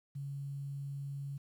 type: tone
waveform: sine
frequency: 140 Hz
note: C#3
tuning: 18 cents sharp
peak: -38 dBFS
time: 0.15-1.38 s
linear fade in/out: 10 ms
effects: 11-bit